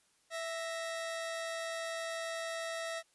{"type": "tone pair together", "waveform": "sawtooth", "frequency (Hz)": [659.3, 1866.7], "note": ["E5", "A#6"], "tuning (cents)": [0, 2], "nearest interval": "octave + tritone", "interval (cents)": 1802, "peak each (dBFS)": [-34, -40], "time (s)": [0.3, 3.03], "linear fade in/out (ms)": 50, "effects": ["white hiss -71 dBFS RMS until 3.14 s", "resampled to 24000 Hz"]}